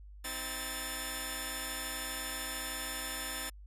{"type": "tone cluster", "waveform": "5% pulse", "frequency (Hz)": [261.4, 320.3, 1768], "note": ["C4", "E4", "A6"], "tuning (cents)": [-1, -50, 8], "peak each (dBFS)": [-32, -33, -27], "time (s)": [0.24, 3.5], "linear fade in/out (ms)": 10, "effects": ["added 50 Hz sine -48 dBFS peak until 3.66 s", "resampled to 32000 Hz"]}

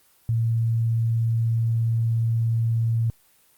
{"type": "tone", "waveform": "sine", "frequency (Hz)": 114.6, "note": "A#2", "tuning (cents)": -29, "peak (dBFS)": -19, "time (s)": [0.29, 3.1], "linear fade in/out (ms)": 0, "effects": ["white hiss -59 dBFS RMS until 3.57 s", "Opus 24 kbps"]}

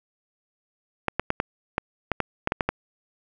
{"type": "clicks", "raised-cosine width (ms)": 0.5, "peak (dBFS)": -7, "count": 11, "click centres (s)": [1.083, 1.196, 1.304, 1.401, 1.781, 2.117, 2.203, 2.474, 2.521, 2.608, 2.69], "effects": []}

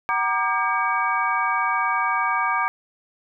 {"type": "tone cluster", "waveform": "sine", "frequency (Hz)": [755, 942, 1191, 1608, 2263], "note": ["F#5", "A#5", "D6", "G6", "C#7"], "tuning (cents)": [35, 18, 24, 44, 35], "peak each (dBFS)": [-29, -25, -23, -27, -28], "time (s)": [0.09, 2.68], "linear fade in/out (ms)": 0, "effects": []}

